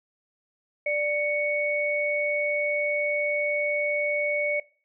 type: tone pair together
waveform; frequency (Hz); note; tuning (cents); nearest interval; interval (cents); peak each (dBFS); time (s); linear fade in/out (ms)
sine; 589.3 / 2225; D5 / C#7; +6 / +6; octave + major seventh; 2300; -26 / -26; 0.86-4.6; 5
effects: noise-tail reverb RT60 0.4 s tail -21 dB re dry

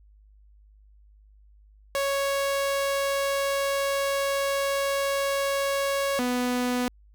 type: tone pair in turn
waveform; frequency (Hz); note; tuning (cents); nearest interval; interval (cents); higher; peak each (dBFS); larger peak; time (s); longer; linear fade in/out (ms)
sawtooth; 554.4 / 247.7; C#5 / B3; 0 / +5; octave + major second; 1395; first; -20; neither; 1.95-6.19 / 6.19-6.88; first; 0
effects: added 51 Hz sine -52 dBFS peak until 7.14 s

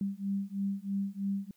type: beating tone pair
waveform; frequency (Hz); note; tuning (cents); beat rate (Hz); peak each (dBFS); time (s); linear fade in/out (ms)
sine; 196 / 199.1; G3 / G3; 0 / +27; 3.1; -34 / -34; 0.01-1.51; 2
effects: white hiss -71 dBFS RMS until 1.56 s

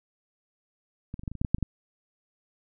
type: clicks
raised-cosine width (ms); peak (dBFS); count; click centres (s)
5; -23 / -26 / -29 / -19 / -26 / -26 / -15 / -14 / -9 / -29 / -14; 11; 1.141 / 1.194 / 1.235 / 1.278 / 1.316 / 1.353 / 1.415 / 1.448 / 1.546 / 1.584 / 1.627
effects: none

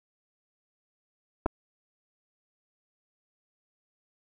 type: clicks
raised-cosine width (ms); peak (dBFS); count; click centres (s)
1; -13; 2; 1.46 / 1.463
effects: none

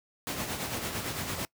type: noise with tremolo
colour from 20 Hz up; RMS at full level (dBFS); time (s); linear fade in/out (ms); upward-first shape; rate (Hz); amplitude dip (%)
pink; -32; 0.27-1.45; 0; sine; 8.9; 45
effects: noise-tail reverb RT60 0.1 s tail -22 dB re dry + high-pass 80 Hz 12 dB/octave

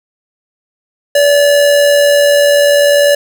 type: tone with amplitude modulation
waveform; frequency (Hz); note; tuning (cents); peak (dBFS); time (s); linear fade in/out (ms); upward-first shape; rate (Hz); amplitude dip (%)
square; 576; D5; -34; -5; 1.15-3.15; 5; sine; 80.3; 35
effects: none

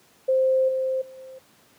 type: tone with level steps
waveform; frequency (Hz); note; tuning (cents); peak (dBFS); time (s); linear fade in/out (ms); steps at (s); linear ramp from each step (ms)
sine; 523.3; C5; 0; -17 / -22 / -41 / -39; 0.28-1.39; 10; 0.68 / 1.01 / 1.17; 10
effects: pink hiss -57 dBFS RMS until 1.78 s + high-pass 150 Hz 12 dB/octave

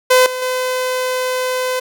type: tone with level steps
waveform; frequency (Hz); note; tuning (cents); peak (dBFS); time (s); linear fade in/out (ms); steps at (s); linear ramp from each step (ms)
sawtooth; 509; C5; -48; -4 / -17 / -13; 0.1-1.8; 10; 0.26 / 0.42; 2
effects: none

